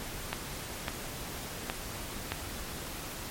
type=clicks; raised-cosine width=0.3 ms; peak=-14 dBFS; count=4; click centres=0.33 / 0.882 / 1.699 / 2.32 s; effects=pink hiss -40 dBFS RMS until 3.3 s + MP3 64 kbps